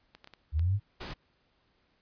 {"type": "clicks", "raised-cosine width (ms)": 0.2, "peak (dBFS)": -31, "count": 5, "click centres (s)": [0.15, 0.244, 0.274, 0.337, 0.594]}
{"type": "linear sweep", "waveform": "sine", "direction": "up", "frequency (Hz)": [71, 106.6], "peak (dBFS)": -24, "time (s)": [0.52, 0.8], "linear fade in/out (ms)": 50}
{"type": "noise", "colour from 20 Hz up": "pink", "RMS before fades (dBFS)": -40, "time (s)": [1, 1.14], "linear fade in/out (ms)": 10}
{"effects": ["pink hiss -71 dBFS RMS until 2.01 s", "resampled to 11025 Hz"]}